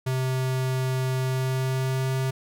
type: tone with pitch glide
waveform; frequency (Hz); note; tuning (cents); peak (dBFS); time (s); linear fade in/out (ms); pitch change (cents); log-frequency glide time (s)
square; 130 to 131.74; C3 to C3; -11 to +12; -24; 0.06-2.31; 10; +23; 1.19-2.14
effects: none